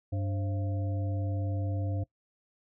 harmonic tone with a mistuned harmonic, 97.8 Hz, G2, 4 cents flat, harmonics 1 / 3 / 5 / 7, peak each -29 / -39 / -43 / -46 dBFS, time 0.12-2.04 s, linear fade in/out 10 ms, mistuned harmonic 5, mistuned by +130 cents, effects noise-tail reverb RT60 0.1 s tail -20 dB re dry

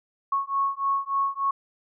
sine beating tone pair, 1100 / 1103.4 Hz, C#6 / C#6, -14 / -8 cents, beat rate 3.4 Hz, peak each -26 dBFS, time 0.32-1.51 s, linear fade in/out 5 ms, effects none

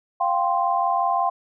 sine chord, F suspended second, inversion none, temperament equal, 698.5 / 784 / 1046.5 Hz, F5 / G5 / C6, 0 / 0 / 0 cents, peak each -23 dBFS, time 0.2-1.3 s, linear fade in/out 10 ms, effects none

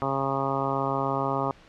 harmonic tone, 136.4 Hz, C#3, 28 cents flat, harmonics 1 / 2 / 3 / 4 / 5 / 6 / 7 / 8 / 9, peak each -33 / -33 / -33 / -33 / -33 / -33 / -33 / -33 / -33 dBFS, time 0.02-1.51 s, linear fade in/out 0 ms, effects pink hiss -53 dBFS RMS until 1.68 s + low-pass 4000 Hz 12 dB/octave

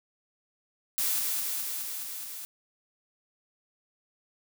blue noise with echo, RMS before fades -28 dBFS, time 0.98-1.19 s, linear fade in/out 0 ms, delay 210 ms, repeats 6, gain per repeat -2 dB, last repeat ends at 2.45 s, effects none

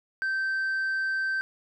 sine tone with tanh clipping, 1555 Hz, G6, 14 cents flat, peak -26 dBFS, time 0.22-1.41 s, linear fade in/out 0 ms, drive 2 dB, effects none

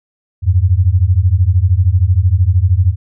sine beating tone pair, 85 / 98 Hz, F2 / G2, -46 / 0 cents, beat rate 13 Hz, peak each -11 dBFS, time 0.42-2.96 s, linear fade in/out 50 ms, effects none

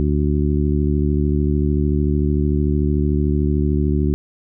harmonic tone, 73.42 Hz, D2, in tune, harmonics 1 / 2 / 3 / 4 / 5, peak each -18 / -21 / -23 / -24 / -25 dBFS, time 0-4.14 s, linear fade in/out 0 ms, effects none

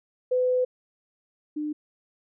sine tone pair in turn, 504 / 300.8 Hz, B4 / D4, +35 / +42 cents, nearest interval major sixth, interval 893 cents, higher first, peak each -20 / -27 dBFS, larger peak first, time 0.31-0.65 / 1.56-1.73 s, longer first, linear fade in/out 10 ms, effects none

